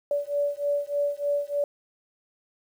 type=beating tone pair; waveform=sine; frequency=574 / 577.3 Hz; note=D5 / D5; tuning=-40 / -30 cents; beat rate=3.3 Hz; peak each=-27 dBFS; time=0.11-1.64 s; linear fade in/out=2 ms; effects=9-bit